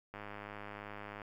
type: click train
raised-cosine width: 0.5 ms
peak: -30 dBFS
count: 112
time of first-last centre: 0.14-1.218 s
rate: 103 Hz
effects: 11-bit